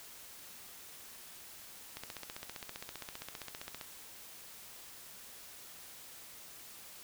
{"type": "click train", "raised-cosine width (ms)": 0.2, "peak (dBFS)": -25, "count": 29, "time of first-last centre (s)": [1.97, 3.812], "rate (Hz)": 15.2, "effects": ["white hiss -52 dBFS RMS until 7.03 s"]}